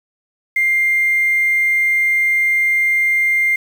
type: tone with quantisation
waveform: sine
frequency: 2100 Hz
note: C7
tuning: 6 cents sharp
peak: -12 dBFS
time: 0.56-3.56 s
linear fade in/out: 5 ms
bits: 6
effects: none